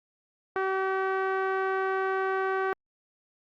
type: tone with low-pass filter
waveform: sawtooth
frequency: 382.1 Hz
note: G4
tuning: 44 cents flat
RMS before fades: -28 dBFS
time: 0.56-2.73 s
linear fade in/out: 0 ms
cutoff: 1500 Hz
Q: 2.3
effects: Opus 48 kbps